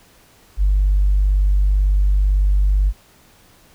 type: tone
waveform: sine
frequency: 49 Hz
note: G1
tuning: in tune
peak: -11 dBFS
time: 0.57-2.93 s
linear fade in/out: 50 ms
effects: tanh soft clip ceiling -8 dBFS + pink hiss -51 dBFS RMS until 3.74 s